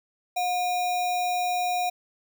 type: tone with sample-and-hold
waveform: sine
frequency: 719 Hz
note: F#5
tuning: 50 cents flat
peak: -23 dBFS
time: 0.36-1.9 s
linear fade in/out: 10 ms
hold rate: 3150 Hz
effects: none